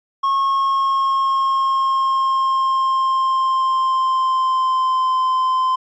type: tone with pitch glide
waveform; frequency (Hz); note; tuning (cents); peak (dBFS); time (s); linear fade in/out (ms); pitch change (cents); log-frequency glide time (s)
triangle; 1090 to 1034.2; C#6 to C6; -29 to -20; -13; 0.23-5.76; 10; -91; 0.37-5.16
effects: resampled to 16000 Hz